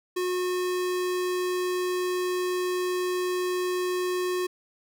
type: tone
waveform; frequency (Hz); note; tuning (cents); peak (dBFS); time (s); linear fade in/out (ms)
square; 362.8; F#4; -34; -26; 0.16-4.47; 10
effects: none